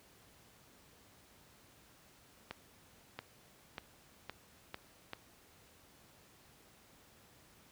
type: accelerating click train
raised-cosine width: 0.3 ms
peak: -25 dBFS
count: 6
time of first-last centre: 2.51-5.134 s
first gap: 680 ms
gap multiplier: 0.87
effects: pink hiss -63 dBFS RMS until 7.71 s + high-pass 60 Hz 12 dB/octave